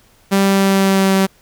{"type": "tone with pitch glide", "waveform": "sawtooth", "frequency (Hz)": [196, 192.41], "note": ["G3", "G3"], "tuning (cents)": [0, -32], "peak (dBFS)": -7, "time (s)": [0.31, 1.27], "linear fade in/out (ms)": 20, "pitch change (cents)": -32, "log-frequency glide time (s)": [0.42, 1.15], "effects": ["pink hiss -52 dBFS RMS until 1.41 s"]}